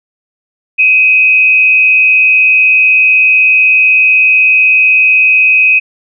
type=tone with frequency modulation; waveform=sine; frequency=2524 Hz; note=D#7; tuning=24 cents sharp; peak=-4 dBFS; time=0.78-5.8 s; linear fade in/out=20 ms; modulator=116 Hz; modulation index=0.54; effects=none